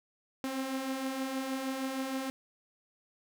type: beating tone pair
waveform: sawtooth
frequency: 260 / 266.4 Hz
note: C4 / C4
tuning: -11 / +31 cents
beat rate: 6.4 Hz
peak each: -37 / -30 dBFS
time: 0.44-2.3 s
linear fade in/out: 0 ms
effects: none